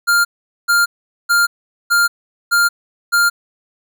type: tone bursts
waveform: square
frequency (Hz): 1400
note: F6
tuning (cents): +4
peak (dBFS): -11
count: 6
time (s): 0.07-3.3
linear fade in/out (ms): 20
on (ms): 180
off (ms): 430
effects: none